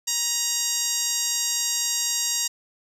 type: tone with band-pass filter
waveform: 10% pulse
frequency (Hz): 944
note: A#5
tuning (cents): +22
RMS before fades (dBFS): -25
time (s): 0.07-2.48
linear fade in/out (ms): 10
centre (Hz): 7700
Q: 3.4
effects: none